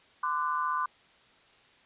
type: tone cluster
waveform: sine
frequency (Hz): 1027 / 1182 / 1487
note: C6 / D6 / F#6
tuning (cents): -33 / +11 / +8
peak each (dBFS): -30 / -31 / -36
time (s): 0.23-0.86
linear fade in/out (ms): 5
effects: white hiss -60 dBFS RMS until 1.85 s + resampled to 8000 Hz